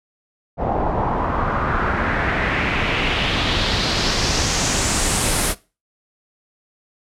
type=noise with low-pass filter sweep; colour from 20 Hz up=pink; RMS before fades=-20 dBFS; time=0.57-5.55 s; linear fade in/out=50 ms; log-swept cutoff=720 to 11000 Hz; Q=2.5; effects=noise-tail reverb RT60 0.3 s tail -20 dB re dry